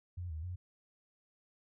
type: tone with pitch steps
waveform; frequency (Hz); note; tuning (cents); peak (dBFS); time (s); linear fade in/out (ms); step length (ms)
sine; 88.7 / 78.4 / 90.1; F2 / D#2 / F#2; +27 / +14 / -45; -38; 0.17-0.56; 10; 130
effects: none